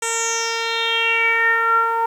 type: tone with low-pass filter sweep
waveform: 10% pulse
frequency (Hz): 457.7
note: A#4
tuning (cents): -32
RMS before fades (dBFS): -19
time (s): 0.02-2.06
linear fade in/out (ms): 5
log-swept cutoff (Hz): 8600 to 1000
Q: 6.7
effects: 8-bit